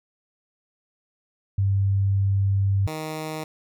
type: tone pair in turn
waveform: sine / 10% pulse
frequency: 98.3 / 156.41 Hz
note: G2 / D#3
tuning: +5 / +9 cents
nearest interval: minor sixth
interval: 804 cents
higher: second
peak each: -18 / -21 dBFS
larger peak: first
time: 1.58-2.87 / 2.87-3.44 s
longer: first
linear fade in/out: 5 ms
effects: none